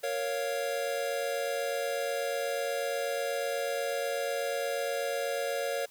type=chord; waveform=square; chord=Bb minor; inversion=none; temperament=equal; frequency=466.2 / 554.4 / 698.5 Hz; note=Bb4 / Db5 / F5; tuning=0 / 0 / 0 cents; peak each=-36 / -33 / -38 dBFS; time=0.03-5.86 s; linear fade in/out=10 ms; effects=white hiss -58 dBFS RMS until 5.9 s